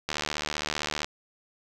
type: click train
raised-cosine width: 0.2 ms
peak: -11 dBFS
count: 73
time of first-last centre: 0.09-1.045 s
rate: 75.4 Hz
effects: none